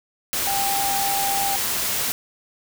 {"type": "tone in noise", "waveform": "sine", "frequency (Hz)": 793, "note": "G5", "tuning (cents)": 20, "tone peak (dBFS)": -23, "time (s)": [0.47, 1.56], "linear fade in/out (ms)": 0, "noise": "white", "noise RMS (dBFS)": -24, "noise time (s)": [0.33, 2.12], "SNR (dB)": -2, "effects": []}